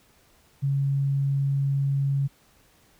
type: tone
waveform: sine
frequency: 138.59 Hz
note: C#3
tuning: in tune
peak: -21 dBFS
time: 0.62-2.28 s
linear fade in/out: 20 ms
effects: pink hiss -60 dBFS RMS until 2.99 s